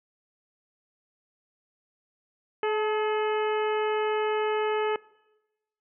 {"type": "harmonic tone with a mistuned harmonic", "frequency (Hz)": 426.8, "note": "G#4", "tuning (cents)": 47, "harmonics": [1, 2, 3, 4, 5, 6, 7], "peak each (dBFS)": [-25, -31, -35, -37, -39, -41, -42], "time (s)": [2.63, 4.96], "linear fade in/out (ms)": 2, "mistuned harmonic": 2, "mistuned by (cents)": 34, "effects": ["noise-tail reverb RT60 1.0 s tail -22 dB re dry"]}